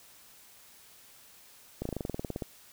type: slowing click train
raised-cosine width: 2 ms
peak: -20 dBFS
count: 14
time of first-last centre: 1.82-2.422 s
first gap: 34 ms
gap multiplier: 1.05
effects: white hiss -56 dBFS RMS until 2.72 s